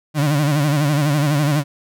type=tone with vibrato; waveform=35% pulse; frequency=146.83 Hz; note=D3; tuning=in tune; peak=-13 dBFS; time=0.14-1.64 s; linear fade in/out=50 ms; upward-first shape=sine; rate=12 Hz; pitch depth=92 cents each way; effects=none